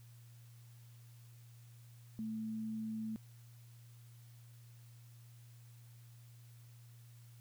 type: tone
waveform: sine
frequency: 220 Hz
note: A3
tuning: in tune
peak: -38 dBFS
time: 2.19-3.16 s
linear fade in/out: 0 ms
effects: added 118 Hz sine -55 dBFS peak until 7.4 s + white hiss -68 dBFS RMS until 7.4 s